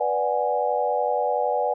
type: chord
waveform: sine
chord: G# half-diminished seventh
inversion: first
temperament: equal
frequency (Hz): 493.9 / 587.3 / 740 / 830.6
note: B4 / D5 / F#5 / G#5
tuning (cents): 0 / 0 / 0 / 0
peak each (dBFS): -26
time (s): 0-1.74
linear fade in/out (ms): 10
effects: none